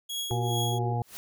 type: tone with tremolo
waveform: sawtooth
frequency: 3322 Hz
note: G#7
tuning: in tune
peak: -26 dBFS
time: 0.09-0.79 s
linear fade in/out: 10 ms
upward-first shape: triangle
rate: 2.4 Hz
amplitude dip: 90%
type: tone with vibrato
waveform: sine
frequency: 363.8 Hz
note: F#4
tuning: 29 cents flat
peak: -34 dBFS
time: 0.3-0.93 s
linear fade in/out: 5 ms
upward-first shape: square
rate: 2.4 Hz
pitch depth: 40 cents each way
type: harmonic tone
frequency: 118.9 Hz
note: A#2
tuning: 35 cents sharp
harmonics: 1 / 2 / 3 / 4 / 6 / 7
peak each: -27 / -40 / -42 / -38 / -36 / -34 dBFS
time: 0.31-1.02 s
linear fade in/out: 0 ms
type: noise with exponential growth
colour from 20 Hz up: white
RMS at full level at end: -38 dBFS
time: 0.98-1.17 s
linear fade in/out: 0 ms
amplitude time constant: 40 ms
effects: none